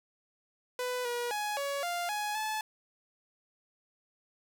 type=tone with pitch steps; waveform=sawtooth; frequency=498.2 / 481.2 / 837 / 562 / 698 / 837 / 864 Hz; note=B4 / B4 / G#5 / C#5 / F5 / G#5 / A5; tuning=+15 / -45 / +13 / +24 / -1 / +13 / -32 cents; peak=-28 dBFS; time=0.79-2.61 s; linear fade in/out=2 ms; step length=260 ms; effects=none